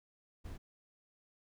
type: noise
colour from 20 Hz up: brown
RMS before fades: -45 dBFS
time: 0.44-0.58 s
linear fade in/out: 20 ms
effects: none